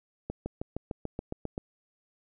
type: accelerating click train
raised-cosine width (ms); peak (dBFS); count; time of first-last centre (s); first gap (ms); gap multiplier
2; -20; 10; 0.3-1.579; 160; 0.97
effects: none